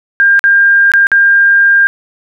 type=tone with dropouts; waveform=sine; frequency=1602 Hz; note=G6; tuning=37 cents sharp; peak=-4 dBFS; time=0.2-1.87 s; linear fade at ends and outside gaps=0 ms; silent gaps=0.393-0.44 / 0.918-0.937 / 1.069-1.117 s; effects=none